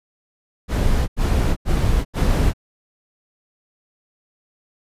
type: noise bursts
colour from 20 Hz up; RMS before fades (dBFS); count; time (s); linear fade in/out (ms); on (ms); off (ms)
brown; -17; 4; 0.68-2.535; 50; 400; 85
effects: resampled to 32000 Hz